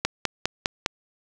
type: click train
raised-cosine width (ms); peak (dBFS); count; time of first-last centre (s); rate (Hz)
0.2; -4; 5; 0.05-0.861; 4.93
effects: none